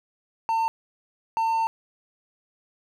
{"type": "tone pair in turn", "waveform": "triangle", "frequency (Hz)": [902, 902], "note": ["A5", "A5"], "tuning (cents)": [43, 43], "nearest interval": "unison", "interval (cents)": 0, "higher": "neither", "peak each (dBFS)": -19, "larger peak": "neither", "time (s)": [[0.49, 0.68], [1.37, 1.67]], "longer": "second", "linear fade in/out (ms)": 0, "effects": []}